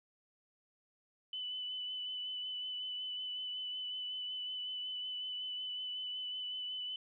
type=tone with vibrato; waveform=sine; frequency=2999 Hz; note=F#7; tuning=23 cents sharp; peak=-38 dBFS; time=1.33-6.96 s; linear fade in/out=2 ms; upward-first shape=sine; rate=5.4 Hz; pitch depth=17 cents each way; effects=none